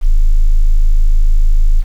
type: tone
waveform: sine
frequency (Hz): 26.66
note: G#0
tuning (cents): +46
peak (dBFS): -3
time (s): 0.01-1.84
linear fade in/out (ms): 50
effects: tanh soft clip ceiling -2 dBFS + 7-bit